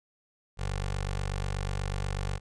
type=tone with notch filter; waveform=15% pulse; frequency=48.2 Hz; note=G1; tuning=28 cents flat; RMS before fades=-32 dBFS; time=0.57-2.4 s; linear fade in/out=50 ms; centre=250 Hz; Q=0.74; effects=resampled to 22050 Hz